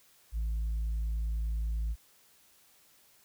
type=tone; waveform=sine; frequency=55 Hz; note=A1; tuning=in tune; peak=-27 dBFS; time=0.32-1.96 s; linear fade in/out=50 ms; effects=tanh soft clip ceiling -28 dBFS + white hiss -63 dBFS RMS until 3.24 s